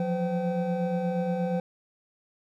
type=tone cluster; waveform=triangle; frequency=171.3 / 179.7 / 511 / 770 Hz; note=F3 / F3 / C5 / G5; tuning=-33 / +50 / -41 / -31 cents; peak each=-34 / -26 / -28 / -34 dBFS; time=0-1.6 s; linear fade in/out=2 ms; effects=none